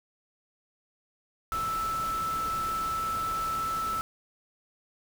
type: tone in noise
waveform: sine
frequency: 1318.5 Hz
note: E6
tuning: in tune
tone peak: -28 dBFS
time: 1.52-4.01 s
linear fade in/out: 0 ms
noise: pink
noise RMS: -40 dBFS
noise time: 1.52-4.01 s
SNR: +9 dB
effects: none

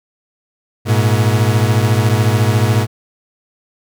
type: beating tone pair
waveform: 40% pulse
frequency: 105.4 / 119.4 Hz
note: G#2 / A#2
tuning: +26 / +42 cents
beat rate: 14 Hz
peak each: -12 / -14 dBFS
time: 0.85-2.87 s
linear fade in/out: 50 ms
effects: none

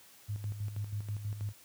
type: tone with tremolo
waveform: sine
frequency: 103.83 Hz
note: G#2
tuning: in tune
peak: -32 dBFS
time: 0.28-1.53 s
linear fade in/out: 20 ms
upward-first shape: square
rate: 6.2 Hz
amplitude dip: 60%
effects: white hiss -58 dBFS RMS until 1.64 s + high-pass 60 Hz 12 dB/octave

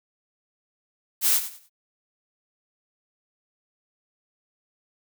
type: noise with echo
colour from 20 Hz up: blue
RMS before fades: -20 dBFS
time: 1.21-1.41 s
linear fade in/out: 50 ms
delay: 96 ms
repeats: 3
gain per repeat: -12 dB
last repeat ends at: 1.698 s
effects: none

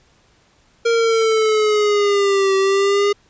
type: exponential two-way sweep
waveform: square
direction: down then up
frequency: 466.2 to 385.6 to 409.5 Hz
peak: -14 dBFS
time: 0.85-3.13 s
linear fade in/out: 10 ms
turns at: 2.56 s
effects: pink hiss -56 dBFS RMS until 3.29 s + resampled to 16000 Hz

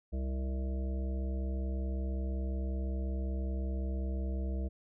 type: harmonic tone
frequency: 65.41 Hz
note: C2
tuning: in tune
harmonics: 1 / 3 / 5 / 7 / 9 / 10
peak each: -32 / -42 / -46 / -49 / -51 / -52 dBFS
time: 0.12-4.69 s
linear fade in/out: 20 ms
effects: none

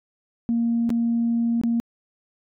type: tone with dropouts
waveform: sine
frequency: 233.1 Hz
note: A#3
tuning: in tune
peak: -18 dBFS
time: 0.49-1.8 s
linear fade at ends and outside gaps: 0 ms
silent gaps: 0.893-0.903 / 1.614-1.636 s
effects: tanh soft clip ceiling -14 dBFS

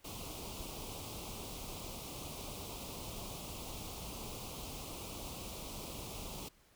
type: band-stop noise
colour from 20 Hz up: pink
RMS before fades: -45 dBFS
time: 0.04-6.49 s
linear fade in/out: 10 ms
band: 1200 to 2400 Hz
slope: 48 dB/octave
effects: pink hiss -67 dBFS RMS until 6.75 s

